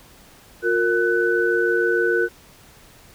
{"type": "tone cluster", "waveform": "sine", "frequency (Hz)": [356.7, 463.3, 1497], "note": ["F4", "A#4", "F#6"], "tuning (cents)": [37, -11, 20], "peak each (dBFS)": -21, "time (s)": [0.62, 2.29], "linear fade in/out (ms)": 50, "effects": ["pink hiss -49 dBFS RMS until 3.14 s"]}